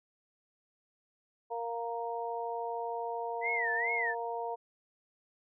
harmonic tone, 233.1 Hz, A#3, in tune, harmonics 2 / 3 / 4, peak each -38 / -38 / -38 dBFS, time 1.5-4.56 s, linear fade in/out 20 ms
sine tone with vibrato, 1950 Hz, B6, 23 cents flat, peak -30 dBFS, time 3.41-4.15 s, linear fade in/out 50 ms, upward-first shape sine, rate 2.4 Hz, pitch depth 190 cents each way
effects none

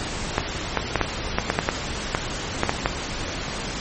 clicks, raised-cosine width 0.5 ms, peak -3 dBFS, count 12, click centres 0.381 / 0.773 / 0.957 / 1.013 / 1.385 / 1.501 / 1.589 / 1.689 / 2.149 / 2.634 / 2.694 / 2.859 s, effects pink hiss -29 dBFS RMS until 3.8 s + MP3 32 kbps

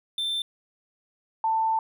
triangle / sine tone pair in turn, 3559 / 889.8 Hz, A7 / A5, +19 / +19 cents, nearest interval 2 octaves, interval 2400 cents, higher first, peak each -24 / -21 dBFS, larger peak second, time 0.18-0.42 / 1.44-1.79 s, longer second, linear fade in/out 2 ms, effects none

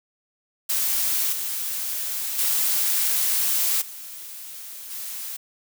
blue noise with level steps, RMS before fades -23 / -28 / -22 / -38 / -33 dBFS, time 0.69-5.37 s, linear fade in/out 10 ms, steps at 1.32 / 2.38 / 3.81 / 4.9 s, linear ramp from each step 10 ms, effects none

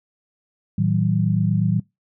sine tone cluster, 112.7 / 160.4 / 188.8 Hz, A2 / E3 / F#3, +42 / -47 / +35 cents, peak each -21 dBFS, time 0.78-1.8 s, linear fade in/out 5 ms, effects noise-tail reverb RT60 0.2 s tail -23 dB re dry

